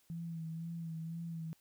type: tone with vibrato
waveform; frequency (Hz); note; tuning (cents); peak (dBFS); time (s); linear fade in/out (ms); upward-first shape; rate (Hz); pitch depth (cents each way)
sine; 164.81; E3; 0; -39; 0.1-1.53; 0; sine; 2; 37
effects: white hiss -71 dBFS RMS until 1.6 s